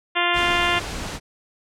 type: harmonic tone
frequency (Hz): 349.2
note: F4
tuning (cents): 0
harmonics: 1 / 2 / 3 / 4 / 5 / 6 / 7 / 8 / 9 / 10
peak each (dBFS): -29 / -26 / -25 / -27 / -27 / -26 / -30 / -26 / -30 / -31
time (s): 0.15-0.8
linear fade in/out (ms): 20
type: noise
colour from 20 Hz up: pink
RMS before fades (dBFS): -30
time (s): 0.33-1.2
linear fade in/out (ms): 50
effects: low-pass 8000 Hz 12 dB/octave